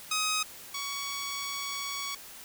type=tone pair in turn; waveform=10% pulse; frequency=1260 / 1122.5 Hz; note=D#6 / C#6; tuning=+21 / +21 cents; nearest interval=major second; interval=200 cents; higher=first; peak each=-19 / -25 dBFS; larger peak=first; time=0.11-0.43 / 0.74-2.15 s; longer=second; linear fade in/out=5 ms; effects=white hiss -47 dBFS RMS until 2.44 s